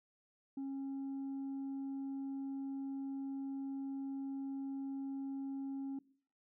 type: tone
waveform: sine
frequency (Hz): 272.5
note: C#4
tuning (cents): -29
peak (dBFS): -36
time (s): 0.57-5.99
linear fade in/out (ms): 5
effects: noise-tail reverb RT60 0.5 s tail -21 dB re dry + tanh soft clip ceiling -38 dBFS